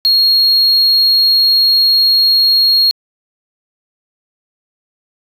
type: tone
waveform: sine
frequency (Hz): 4281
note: C8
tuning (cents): +39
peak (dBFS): -5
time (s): 0.05-2.91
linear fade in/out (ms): 0
effects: tanh soft clip ceiling -6 dBFS